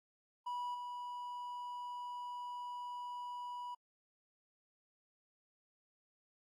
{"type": "tone with level steps", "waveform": "triangle", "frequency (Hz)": 978, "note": "B5", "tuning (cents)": -17, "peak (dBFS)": [-36, -40], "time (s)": [0.46, 3.75], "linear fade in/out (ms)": 10, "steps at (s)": 0.74, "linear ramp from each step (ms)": 10, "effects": ["AAC 64 kbps"]}